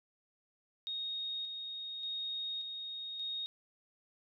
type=tone with tremolo; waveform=sine; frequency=3729 Hz; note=A#7; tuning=in tune; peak=-36 dBFS; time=0.87-3.46 s; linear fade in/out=0 ms; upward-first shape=square; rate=0.86 Hz; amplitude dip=35%; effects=none